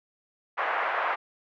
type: band-pass noise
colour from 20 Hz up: pink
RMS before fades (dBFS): -28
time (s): 0.57-1.16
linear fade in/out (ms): 20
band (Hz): 650 to 2000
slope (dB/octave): 24
effects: none